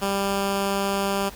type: tone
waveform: 10% pulse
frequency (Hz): 197.6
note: G3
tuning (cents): +14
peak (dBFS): -14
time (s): 0.01-1.3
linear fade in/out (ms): 20
effects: added 50 Hz sine -49 dBFS peak until 1.35 s + pink hiss -43 dBFS RMS until 1.35 s